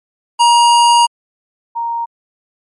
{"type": "tone pair in turn", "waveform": ["square", "sine"], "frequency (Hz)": [947, 932.3], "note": ["A#5", "A#5"], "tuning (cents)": [27, 0], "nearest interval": "unison", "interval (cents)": 27, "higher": "first", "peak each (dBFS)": [-7, -16], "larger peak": "first", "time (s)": [[0.39, 1.07], [1.75, 2.06]], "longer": "first", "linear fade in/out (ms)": 20, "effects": ["MP3 48 kbps"]}